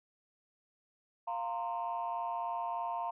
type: chord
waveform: sine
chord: F suspended fourth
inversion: none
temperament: equal with one note detuned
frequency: 698.5 / 923.2 / 1046.5 Hz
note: F5 / Bb5 / C6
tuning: 0 / -17 / 0 cents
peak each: -37 / -36 / -40 dBFS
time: 1.27-3.11 s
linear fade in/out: 10 ms
effects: tanh soft clip ceiling -27 dBFS